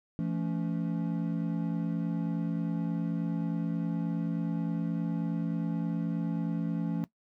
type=tone cluster; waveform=triangle; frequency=168.5 / 218 / 281.4 Hz; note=E3 / A3 / C#4; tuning=+38 / -16 / +26 cents; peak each=-29 / -33 / -33 dBFS; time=0.19-7.04 s; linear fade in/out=0 ms; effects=noise-tail reverb RT60 0.1 s tail -18 dB re dry